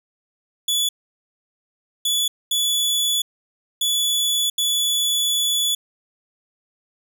sawtooth tone bursts at uneven times, 3432 Hz, A7, 44 cents flat, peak -15 dBFS, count 5, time 0.68-0.89 / 2.05-2.28 / 2.51-3.22 / 3.81-4.5 / 4.58-5.75 s, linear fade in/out 5 ms, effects none

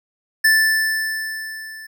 square tone with level ramp, 1760 Hz, A6, in tune, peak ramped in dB -11 to -35 dBFS, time 0.44-1.87 s, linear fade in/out 10 ms, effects none

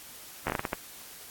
slowing click train, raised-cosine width 0.5 ms, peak -13 dBFS, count 8, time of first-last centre 0.47-0.731 s, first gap 12 ms, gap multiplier 1.37, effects white hiss -47 dBFS RMS until 1.3 s + AAC 64 kbps

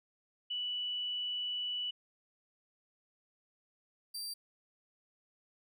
sine / sawtooth tone pair in turn, 2960 / 4699 Hz, F#7 / D8, 0 / 0 cents, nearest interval minor sixth, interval 800 cents, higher second, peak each -34 / -36 dBFS, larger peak first, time 0.5-1.91 / 4.14-4.34 s, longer first, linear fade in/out 10 ms, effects none

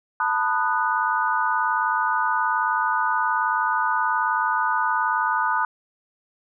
sine chord, B dominant seventh, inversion third, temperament just, 889 / 987.8 / 1234.7 / 1481.6 Hz, A5 / B5 / D#6 / F#6, +18 / 0 / -14 / +2 cents, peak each -25 dBFS, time 0.2-5.65 s, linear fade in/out 2 ms, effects none

